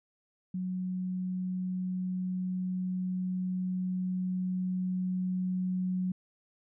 sine tone with level ramp, 183.9 Hz, F#3, 10 cents flat, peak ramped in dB -31 to -28 dBFS, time 0.54-6.12 s, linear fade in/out 5 ms, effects none

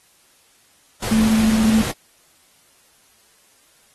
sine tone in noise, 220 Hz, A3, in tune, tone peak -13 dBFS, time 1.11-1.82 s, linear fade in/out 10 ms, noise pink, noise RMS -26 dBFS, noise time 1.02-1.92 s, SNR +10 dB, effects white hiss -56 dBFS RMS until 3.94 s + AAC 32 kbps

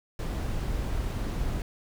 brown noise, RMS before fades -30 dBFS, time 0.19-1.62 s, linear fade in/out 2 ms, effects none

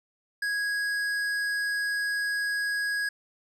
sine tone with tanh clipping, 1656 Hz, G#6, 5 cents flat, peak -28 dBFS, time 0.42-3.09 s, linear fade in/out 5 ms, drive 13 dB, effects none

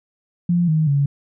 sine tone with pitch steps, 174 / 156.82 / 141.33 Hz, F3 / D#3 / C#3, -6 / +14 / +34 cents, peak -14 dBFS, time 0.49-1.06 s, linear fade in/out 5 ms, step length 190 ms, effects none

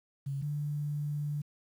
sine tone pair in turn, 138.59 / 147.15 Hz, C#3 / D3, 0 / +4 cents, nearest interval minor second, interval 104 cents, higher second, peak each -32 / -31 dBFS, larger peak second, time 0.26-0.42 / 0.42-1.42 s, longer second, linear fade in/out 10 ms, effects 10-bit

